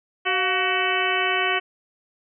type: harmonic tone with a mistuned harmonic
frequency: 375.8 Hz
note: F#4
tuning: 27 cents sharp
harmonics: 1 / 2 / 3 / 4 / 5 / 6 / 7 / 8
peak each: -28 / -28 / -28 / -28 / -28 / -28 / -28 / -28 dBFS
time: 0.25-1.6 s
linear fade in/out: 20 ms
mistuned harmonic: 2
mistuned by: -83 cents
effects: none